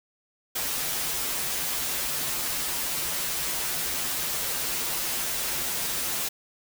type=noise with comb filter; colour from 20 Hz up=white; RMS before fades=-29 dBFS; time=0.55-6.29 s; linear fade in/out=10 ms; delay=9.8 ms; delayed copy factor=-0.8; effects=none